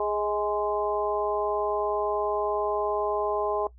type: harmonic tone with a mistuned harmonic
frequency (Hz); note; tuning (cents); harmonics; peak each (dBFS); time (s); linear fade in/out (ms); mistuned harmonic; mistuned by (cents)
207.7; G#3; 0; 2 / 3 / 4 / 5; -28 / -30 / -31 / -32; 0-3.67; 2; 3; +26
effects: noise-tail reverb RT60 0.1 s tail -18 dB re dry + added 60 Hz sine -48 dBFS peak until 3.78 s